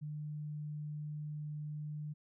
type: tone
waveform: sine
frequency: 150.1 Hz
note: D3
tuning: 38 cents sharp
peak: -39 dBFS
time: 0.01-2.14 s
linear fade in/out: 20 ms
effects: none